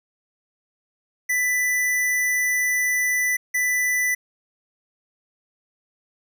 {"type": "tone pair in turn", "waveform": "square", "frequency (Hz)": [1988, 1988], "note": ["B6", "B6"], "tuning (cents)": [11, 11], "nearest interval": "unison", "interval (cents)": 0, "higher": "neither", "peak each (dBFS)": -20, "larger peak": "neither", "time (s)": [[1.29, 3.37], [3.54, 4.15]], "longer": "first", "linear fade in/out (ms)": 10, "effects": []}